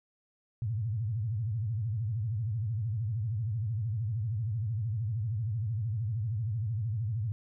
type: tone with vibrato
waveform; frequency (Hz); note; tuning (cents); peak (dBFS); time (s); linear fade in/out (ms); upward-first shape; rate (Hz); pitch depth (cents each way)
sine; 110; A2; 0; -29; 0.62-7.32; 0; sine; 13; 200
effects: none